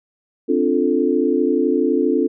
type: chord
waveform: sine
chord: D minor seventh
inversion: third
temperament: equal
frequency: 261.6 / 293.7 / 349.2 / 440 Hz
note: C4 / D4 / F4 / A4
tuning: 0 / 0 / 0 / 0 cents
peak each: -20 dBFS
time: 0.48-2.28 s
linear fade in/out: 20 ms
effects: none